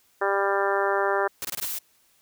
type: harmonic tone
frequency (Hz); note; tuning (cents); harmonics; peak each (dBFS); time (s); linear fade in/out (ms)
197.9; G3; +17; 2 / 3 / 4 / 5 / 6 / 7 / 8 / 9; -26 / -28 / -29 / -30 / -31 / -31 / -32 / -33; 0.21-1.28; 10
type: noise bursts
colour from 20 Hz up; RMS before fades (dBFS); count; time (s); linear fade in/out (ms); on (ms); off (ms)
white; -31; 5; 1.42-1.651; 0; 27; 24
type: noise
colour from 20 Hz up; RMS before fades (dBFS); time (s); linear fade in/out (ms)
blue; -31; 1.61-1.79; 10
effects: white hiss -63 dBFS RMS until 2.21 s